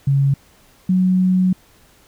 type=tone pair in turn; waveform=sine; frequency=138.4 / 184.74 Hz; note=C#3 / F#3; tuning=-2 / -2 cents; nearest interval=perfect fourth; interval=500 cents; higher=second; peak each=-12 dBFS; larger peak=neither; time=0.07-0.34 / 0.89-1.53 s; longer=second; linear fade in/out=5 ms; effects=pink hiss -52 dBFS RMS until 2.07 s